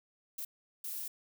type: noise bursts at uneven times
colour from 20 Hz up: violet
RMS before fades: -40 dBFS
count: 2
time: 0.38-0.45 / 0.84-1.08 s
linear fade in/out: 5 ms
effects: none